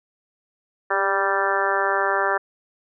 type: harmonic tone with a mistuned harmonic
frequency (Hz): 195.7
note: G3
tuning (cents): -3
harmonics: 2 / 3 / 4 / 5 / 6 / 7 / 8 / 9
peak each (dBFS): -27 / -27 / -27 / -27 / -27 / -27 / -27 / -27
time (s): 0.9-2.38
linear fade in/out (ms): 10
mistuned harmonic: 2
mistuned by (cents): +22
effects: none